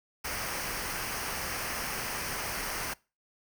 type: noise with comb filter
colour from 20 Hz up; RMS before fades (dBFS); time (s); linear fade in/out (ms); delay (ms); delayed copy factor
pink; -35; 0.24-2.94; 10; 0.27; -0.6
effects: noise-tail reverb RT60 0.3 s tail -23 dB re dry